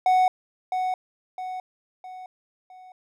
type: tone with echo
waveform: triangle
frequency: 741 Hz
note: F#5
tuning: 2 cents sharp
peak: -14 dBFS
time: 0.06-0.28 s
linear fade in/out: 2 ms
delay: 660 ms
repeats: 4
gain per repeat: -7 dB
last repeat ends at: 2.92 s
effects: none